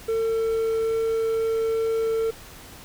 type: tone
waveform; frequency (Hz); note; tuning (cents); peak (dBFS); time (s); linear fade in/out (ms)
triangle; 449.8; A4; +38; -19; 0.08-2.31; 10
effects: added 60 Hz sine -54 dBFS peak until 2.84 s + pink hiss -44 dBFS RMS until 2.84 s